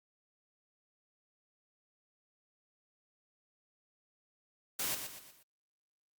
white noise with echo, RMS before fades -35 dBFS, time 4.79-4.95 s, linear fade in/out 5 ms, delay 120 ms, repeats 4, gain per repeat -7 dB, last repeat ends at 5.43 s, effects Opus 48 kbps

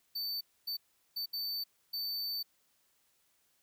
square tone bursts at uneven times, 4553 Hz, C#8, 45 cents sharp, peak -35 dBFS, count 5, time 0.15-0.41 / 0.67-0.77 / 1.16-1.26 / 1.33-1.64 / 1.93-2.43 s, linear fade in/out 10 ms, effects white hiss -73 dBFS RMS until 3.62 s

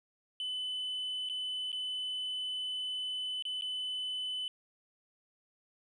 triangle tone with dropouts, 3013 Hz, F#7, 31 cents sharp, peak -32 dBFS, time 0.4-4.48 s, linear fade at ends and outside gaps 1 ms, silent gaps 1.289-1.297 / 1.718-1.728 / 3.424-3.452 / 3.611-3.621 s, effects tanh soft clip ceiling -28 dBFS + resampled to 22050 Hz

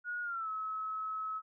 sine tone with pitch glide, 1447 to 1289.1 Hz, F#6 to E6, -39 to -39 cents, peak -35 dBFS, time 0.04-1.42 s, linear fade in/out 50 ms, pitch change -200 cents, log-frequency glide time 0.22-0.49 s, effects none

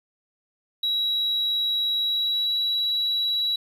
triangle tone with pitch glide, 3879 to 3906 Hz, B7 to B7, -32 to -20 cents, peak -19 dBFS, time 0.83-3.56 s, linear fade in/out 5 ms, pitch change +12 cents, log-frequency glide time 2-2.5 s, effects tanh soft clip ceiling -18 dBFS + 10-bit

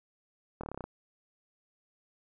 slowing click train, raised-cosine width 1 ms, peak -24 dBFS, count 9, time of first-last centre 0.61-0.84 s, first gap 25 ms, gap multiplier 1.04, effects none

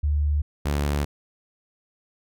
sine / sawtooth tone pair in turn, 73.7 / 72.39 Hz, D2 / D2, +7 / -24 cents, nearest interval unison, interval 31 cents, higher first, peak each -19 / -18 dBFS, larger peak second, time 0.03-0.42 / 0.65-1.05 s, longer second, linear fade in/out 10 ms, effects none

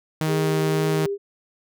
sawtooth tone, 156.9 Hz, D#3, 15 cents sharp, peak -17 dBFS, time 0.21-1.06 s, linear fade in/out 0 ms
sine tone with vibrato, 404.9 Hz, G#4, 44 cents flat, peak -23 dBFS, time 0.26-1.18 s, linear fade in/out 50 ms, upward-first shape triangle, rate 2.1 Hz, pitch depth 24 cents each way
effects none

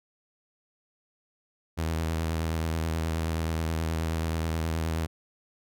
sawtooth tone with vibrato, 81 Hz, E2, 30 cents flat, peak -23 dBFS, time 1.77-5.07 s, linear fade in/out 20 ms, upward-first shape triangle, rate 9.4 Hz, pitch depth 40 cents each way, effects none

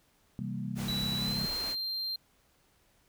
sine chord, C dominant seventh, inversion none, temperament equal, 130.81 / 164.81 / 196 / 233.1 Hz, C3 / E3 / G3 / Bb3, 0 / 0 / 0 / 0 cents, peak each -38 / -42 / -37 / -40 dBFS, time 0.39-1.46 s, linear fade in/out 0 ms
pink band-stop noise, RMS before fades -41 dBFS, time 0.75-1.76 s, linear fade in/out 50 ms, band 110 to 170 Hz, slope 96 dB/octave
triangle tone with pitch glide, 3936 to 4170 Hz, B7 to C8, -7 to -7 cents, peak -31 dBFS, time 0.88-2.16 s, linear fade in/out 5 ms, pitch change +100 cents, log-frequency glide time 1.18-1.41 s
effects pink hiss -68 dBFS RMS until 3.08 s

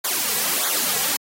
white noise with flanger, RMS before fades -22 dBFS, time 0.04-1.17 s, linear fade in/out 10 ms, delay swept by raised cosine 0.36 to 3.36 ms, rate 1.6 Hz, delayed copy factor -0.95, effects high-pass 200 Hz 12 dB/octave + AAC 48 kbps

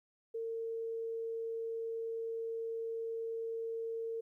sine tone, 454.8 Hz, A#4, 43 cents flat, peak -36 dBFS, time 0.34-4.21 s, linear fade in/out 10 ms, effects 13-bit

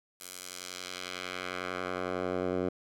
10% pulse tone with band-pass filter sweep, 91 Hz, F#2, 28 cents flat, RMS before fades -36 dBFS, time 0.2-2.69 s, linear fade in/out 5 ms, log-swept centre 11000 to 400 Hz, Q 0.85, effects none

